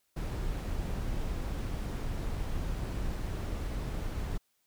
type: noise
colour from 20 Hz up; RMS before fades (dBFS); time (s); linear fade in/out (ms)
brown; -34; 0.16-4.38; 10
effects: white hiss -75 dBFS RMS until 4.66 s